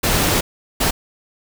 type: noise bursts at uneven times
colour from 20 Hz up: pink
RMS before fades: -17 dBFS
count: 2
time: 0.03-0.41 / 0.8-0.91 s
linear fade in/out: 10 ms
effects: none